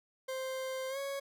40% pulse tone with pitch glide, 523.3 to 553.8 Hz, C5 to C#5, 0 to -2 cents, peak -35 dBFS, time 0.28-1.2 s, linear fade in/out 10 ms, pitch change +98 cents, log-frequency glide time 0.89-0.98 s, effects none

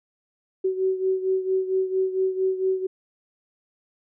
sine beating tone pair, 376.7 / 381.1 Hz, F#4 / G4, +31 / -49 cents, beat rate 4.4 Hz, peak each -22 / -27 dBFS, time 0.64-2.87 s, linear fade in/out 10 ms, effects none

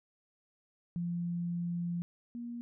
sine tone pair in turn, 172.8 / 237.8 Hz, F3 / A#3, -18 / +35 cents, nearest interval tritone, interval 553 cents, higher second, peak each -32 / -38 dBFS, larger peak first, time 0.96-2.02 / 2.35-2.61 s, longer first, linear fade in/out 0 ms, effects none

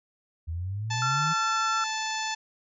sine exponential sweep, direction up, 78.8 to 164.81 Hz, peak -29 dBFS, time 0.47-1.34 s, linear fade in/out 20 ms
harmonic tone, 876 Hz, A5, 8 cents flat, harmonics 1 / 2 / 3 / 4 / 5 / 6 / 7 / 8, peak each -32 / -35 / -37 / -38 / -39 / -40 / -40 / -41 dBFS, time 0.9-2.35 s, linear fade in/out 10 ms
sine tone with pitch glide, 1365 to 1353.2 Hz, F6 to E6, -40 to +45 cents, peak -25 dBFS, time 1.02-1.84 s, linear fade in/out 2 ms, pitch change -15 cents, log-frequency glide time 1.17-1.71 s
effects none

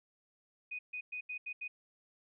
sine tone bursts at uneven times, 2489 Hz, D#7, in tune, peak -38 dBFS, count 6, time 0.71-0.79 / 0.93-1.01 / 1.12-1.21 / 1.29-1.38 / 1.46-1.53 / 1.61-1.68 s, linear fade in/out 10 ms, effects none

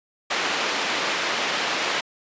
white band-pass noise, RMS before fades -25 dBFS, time 0.3-2.01 s, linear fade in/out 10 ms, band 290 to 3100 Hz, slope 12 dB/octave, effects resampled to 16000 Hz

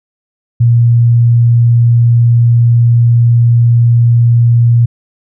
sine tone, 118.2 Hz, A#2, 24 cents sharp, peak -4 dBFS, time 0.6-4.86 s, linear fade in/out 10 ms, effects none

